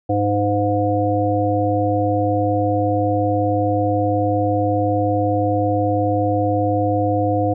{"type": "harmonic tone", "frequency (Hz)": 102.7, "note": "G#2", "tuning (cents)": -19, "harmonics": [1, 3, 5, 7], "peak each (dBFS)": [-21, -21, -21, -21], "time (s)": [0.09, 7.54], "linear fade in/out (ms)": 10, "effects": []}